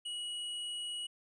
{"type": "tone", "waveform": "square", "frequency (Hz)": 2914, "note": "F#7", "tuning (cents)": -27, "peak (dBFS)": -38, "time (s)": [0.05, 1.07], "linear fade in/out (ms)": 10, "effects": ["resampled to 22050 Hz"]}